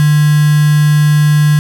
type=tone with quantisation; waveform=sine; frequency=150 Hz; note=D3; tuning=37 cents sharp; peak=-6 dBFS; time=0-1.59 s; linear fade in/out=0 ms; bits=3; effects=none